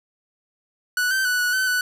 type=tone with pitch steps; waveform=45% pulse; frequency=1478 / 1550 / 1482 / 1471 / 1524 / 1486 Hz; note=F#6 / G6 / F#6 / F#6 / G6 / F#6; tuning=-2 / -20 / +2 / -11 / -49 / +7 cents; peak=-19 dBFS; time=0.97-1.81 s; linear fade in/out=2 ms; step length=140 ms; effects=none